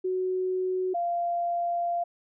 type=tone pair in turn; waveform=sine; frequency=370.7 / 692.2 Hz; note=F#4 / F5; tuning=+3 / -16 cents; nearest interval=major seventh; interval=1081 cents; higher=second; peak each=-25 dBFS; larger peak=neither; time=0.04-0.94 / 0.94-2.04 s; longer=second; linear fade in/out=10 ms; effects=none